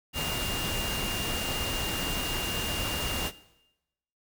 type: tone in noise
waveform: sine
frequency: 2811 Hz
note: F7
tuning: 11 cents sharp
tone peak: -32 dBFS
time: 0.13-3.32 s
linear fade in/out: 50 ms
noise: pink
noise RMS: -32 dBFS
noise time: 0.13-3.32 s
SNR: -3 dB
effects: noise-tail reverb RT60 0.9 s tail -18 dB re dry